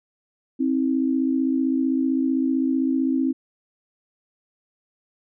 sine tone pair together, 264.3 / 319.9 Hz, C4 / D#4, +18 / +48 cents, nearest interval minor third, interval 330 cents, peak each -20 / -24 dBFS, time 0.59-3.33 s, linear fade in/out 20 ms, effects none

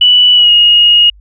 sine tone with pitch glide, 2960 to 2872 Hz, F#7 to F7, 0 to +48 cents, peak -3 dBFS, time 0.01-1.1 s, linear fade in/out 5 ms, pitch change -52 cents, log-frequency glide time 0.34-0.51 s, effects added 50 Hz sine -37 dBFS peak until 1.2 s

